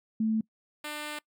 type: tone pair in turn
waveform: sine / 5% pulse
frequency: 220 / 299.2 Hz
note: A3 / D4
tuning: 0 / +32 cents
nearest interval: perfect fourth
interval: 532 cents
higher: second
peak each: -24 / -24 dBFS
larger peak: neither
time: 0.2-0.41 / 0.84-1.19 s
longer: second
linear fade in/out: 5 ms
effects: noise-tail reverb RT60 0.1 s tail -23 dB re dry